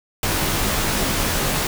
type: noise with comb filter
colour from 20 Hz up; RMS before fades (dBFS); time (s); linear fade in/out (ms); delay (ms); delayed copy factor
pink; -21; 0.23-1.67; 2; 17; -0.65
effects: none